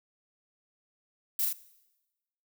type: noise with echo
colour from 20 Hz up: violet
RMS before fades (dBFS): -29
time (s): 1.39-1.45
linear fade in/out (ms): 2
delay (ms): 39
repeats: 2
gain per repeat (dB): -2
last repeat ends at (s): 1.528
effects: noise-tail reverb RT60 1.0 s tail -19 dB re dry